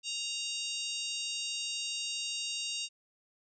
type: harmonic tone with a mistuned harmonic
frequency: 932.3 Hz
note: A#5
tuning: in tune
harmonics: 3 / 4 / 5 / 6 / 7 / 8 / 9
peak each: -38 / -40 / -42 / -44 / -45 / -46 / -47 dBFS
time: 0.03-2.89 s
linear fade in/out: 50 ms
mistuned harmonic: 8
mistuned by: -22 cents
effects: none